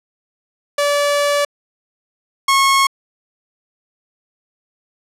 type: tone pair in turn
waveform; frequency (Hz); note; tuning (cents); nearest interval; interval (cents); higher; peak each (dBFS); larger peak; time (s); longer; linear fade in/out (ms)
sawtooth; 577 / 1091.3; D5 / C#6; -31 / -27; major seventh; 1104; second; -10 / -7; second; 0.78-1.45 / 2.48-2.87; first; 5
effects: low-pass 11000 Hz 12 dB/octave